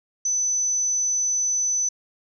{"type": "tone", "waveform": "sine", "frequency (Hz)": 6020, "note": "F#8", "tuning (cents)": 29, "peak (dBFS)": -20, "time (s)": [0.25, 1.89], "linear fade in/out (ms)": 5, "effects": []}